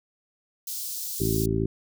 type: high-pass noise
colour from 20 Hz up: white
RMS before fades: -33 dBFS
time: 0.67-1.46 s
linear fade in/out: 5 ms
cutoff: 4300 Hz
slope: 24 dB/octave
type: harmonic tone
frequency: 55 Hz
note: A1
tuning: in tune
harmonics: 1 / 2 / 3 / 4 / 5 / 6 / 7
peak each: -32 / -28 / -30 / -34 / -32 / -31 / -28 dBFS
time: 1.2-1.66 s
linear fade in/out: 5 ms
effects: none